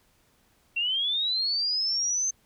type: linear sweep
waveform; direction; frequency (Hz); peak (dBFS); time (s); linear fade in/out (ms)
sine; up; 2700 to 6300; -24; 0.76-2.31; 10
effects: pink hiss -65 dBFS RMS until 2.45 s